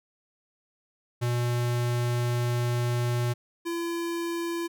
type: tone pair in turn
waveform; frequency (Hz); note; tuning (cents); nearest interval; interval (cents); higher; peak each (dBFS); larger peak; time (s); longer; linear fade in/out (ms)
square; 120.9 / 338.9; B2 / E4; -36 / +48; octave + tritone; 1784; second; -25 / -29; first; 1.21-3.34 / 3.65-4.68; first; 20
effects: none